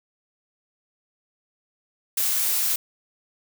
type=noise; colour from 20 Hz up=blue; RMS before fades=-23 dBFS; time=2.17-2.76 s; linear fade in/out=5 ms; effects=none